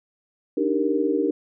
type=chord; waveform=sine; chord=Eb major seventh; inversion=third; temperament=equal with one note detuned; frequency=290.5 / 311.1 / 392 / 466.2 Hz; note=D4 / Eb4 / G4 / Bb4; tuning=-19 / 0 / 0 / 0 cents; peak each=-25 dBFS; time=0.57-1.31 s; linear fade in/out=5 ms; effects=none